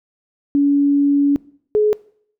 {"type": "tone pair in turn", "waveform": "sine", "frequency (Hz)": [283.9, 423.2], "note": ["C#4", "G#4"], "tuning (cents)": [41, 33], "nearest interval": "perfect fifth", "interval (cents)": 692, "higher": "second", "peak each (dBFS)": -11, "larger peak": "neither", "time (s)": [[0.55, 1.36], [1.75, 1.93]], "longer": "first", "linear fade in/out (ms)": 0, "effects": ["noise-tail reverb RT60 0.6 s tail -22 dB re dry"]}